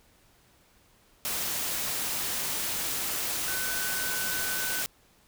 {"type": "tone in noise", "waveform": "sine", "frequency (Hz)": 1509, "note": "F#6", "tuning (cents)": 34, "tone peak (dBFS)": -34, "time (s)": [3.48, 4.82], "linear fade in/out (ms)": 0, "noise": "white", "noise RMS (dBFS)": -31, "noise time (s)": [1.25, 4.86], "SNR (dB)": -6, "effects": ["pink hiss -62 dBFS RMS until 5.27 s"]}